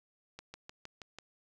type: slowing click train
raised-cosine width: 0.2 ms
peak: -28 dBFS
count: 6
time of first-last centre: 0.39-1.186 s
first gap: 150 ms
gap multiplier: 1.03
effects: none